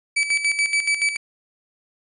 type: tone with tremolo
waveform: 40% pulse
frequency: 2299 Hz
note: D7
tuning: 37 cents flat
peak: -16 dBFS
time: 0.16-1.17 s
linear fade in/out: 10 ms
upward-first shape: square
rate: 7 Hz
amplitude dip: 65%
effects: resampled to 24000 Hz